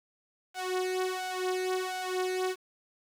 sawtooth tone with flanger, 370 Hz, F#4, in tune, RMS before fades -32 dBFS, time 0.54-2.56 s, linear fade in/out 50 ms, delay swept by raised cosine 1.3 to 3.2 ms, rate 1.4 Hz, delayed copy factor +0.8, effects low-pass 10000 Hz 12 dB/octave + 9-bit

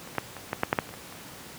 clicks, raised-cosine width 0.5 ms, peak -28 / -27 / -9 / -23 / -12 / -7 / -6 / -7 / -26 / -26 / -29 dBFS, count 11, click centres 0.075 / 0.152 / 0.183 / 0.367 / 0.531 / 0.634 / 0.729 / 0.788 / 0.891 / 0.939 / 1.125 s, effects pink hiss -44 dBFS RMS until 1.58 s + high-pass 100 Hz 12 dB/octave

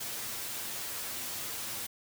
white noise with comb filter, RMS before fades -38 dBFS, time 0-1.87 s, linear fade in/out 10 ms, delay 8.8 ms, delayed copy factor +0.55, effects none

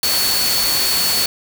sine tone in noise, 4431 Hz, C#8, 2 cents flat, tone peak -18 dBFS, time 0.03-1.26 s, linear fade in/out 2 ms, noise white, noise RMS -19 dBFS, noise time 0.03-1.26 s, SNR -2 dB, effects none

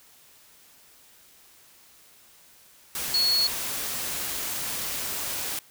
sine tone in noise, 4355 Hz, C#8, 31 cents flat, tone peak -20 dBFS, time 3.14-3.47 s, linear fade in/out 2 ms, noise white, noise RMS -31 dBFS, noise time 2.95-5.59 s, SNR +8 dB, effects white hiss -55 dBFS RMS until 5.7 s

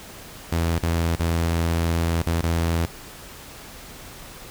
sawtooth tone with dropouts, 83.5 Hz, E2, 23 cents sharp, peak -16 dBFS, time 0.52-2.86 s, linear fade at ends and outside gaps 5 ms, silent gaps 0.786-0.828 / 1.157-1.195 / 2.222-2.264 / 2.412-2.43 s, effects pink hiss -41 dBFS RMS until 4.5 s

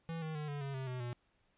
square tone with pitch steps, 164.81 / 157.73 / 150.96 / 144.47 / 138.27 / 132.33 / 126.65 / 121.21 Hz, E3 / D#3 / D3 / D3 / C#3 / C3 / B2 / B2, 0 / +24 / +48 / -28 / -4 / +20 / +44 / -32 cents, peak -39 dBFS, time 0.09-1.13 s, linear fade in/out 0 ms, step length 130 ms, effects pink hiss -75 dBFS RMS until 1.57 s + resampled to 8000 Hz

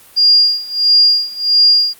sine tone with tremolo, 4820 Hz, D8, 44 cents sharp, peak -5 dBFS, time 0.16-1.94 s, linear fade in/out 20 ms, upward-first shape sine, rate 1.5 Hz, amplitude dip 90%, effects white hiss -43 dBFS RMS until 1.99 s + Opus 32 kbps

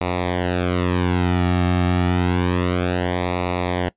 sawtooth tone with flanger, 89.5 Hz, F2, 43 cents sharp, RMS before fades -20 dBFS, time 0.01-3.89 s, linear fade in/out 0 ms, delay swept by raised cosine 0.63 to 2.03 ms, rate 0.29 Hz, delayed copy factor -0.8, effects noise-tail reverb RT60 0.1 s tail -21 dB re dry + resampled to 8000 Hz

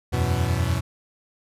40% pulse chord, E suspended second, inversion none, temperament equal, 82.41 / 92.5 / 123.47 Hz, E2 / F#2 / B2, 0 / 0 / 0 cents, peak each -24 dBFS, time 0.12-0.81 s, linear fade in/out 20 ms, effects resampled to 32000 Hz

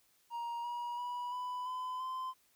triangle tone with pitch steps, 941 / 958.6 / 976.4 / 994.7 / 1013.2 / 1032.1 Hz, A#5 / A#5 / B5 / B5 / B5 / C6, +16 / +48 / -20 / +12 / +44 / -24 cents, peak -35 dBFS, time 0.3-2.34 s, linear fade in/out 50 ms, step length 340 ms, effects white hiss -71 dBFS RMS until 2.55 s

